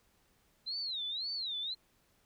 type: tone with vibrato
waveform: sine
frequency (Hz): 3976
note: B7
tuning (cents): +11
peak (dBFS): -35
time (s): 0.66-1.75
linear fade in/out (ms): 20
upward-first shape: sine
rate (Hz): 1.9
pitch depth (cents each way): 230
effects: pink hiss -71 dBFS RMS until 2.25 s